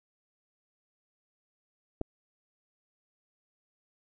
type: clicks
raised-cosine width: 2 ms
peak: -27 / -18 dBFS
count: 2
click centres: 2.011 / 2.014 s
effects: none